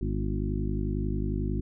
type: harmonic tone with a mistuned harmonic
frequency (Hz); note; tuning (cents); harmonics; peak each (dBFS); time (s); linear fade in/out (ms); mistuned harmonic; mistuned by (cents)
51.1; G#1; -27; 1 / 2 / 3 / 4 / 5 / 6 / 7; -30 / -33 / -35 / -36 / -37 / -38 / -38; 0.01-1.61; 5; 5; -51
effects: none